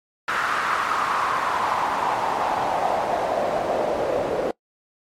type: noise with band-pass filter sweep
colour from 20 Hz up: pink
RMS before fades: -23 dBFS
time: 0.28-4.51 s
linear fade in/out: 2 ms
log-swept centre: 1400 to 510 Hz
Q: 3.5
effects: noise-tail reverb RT60 0.1 s tail -22 dB re dry + MP3 64 kbps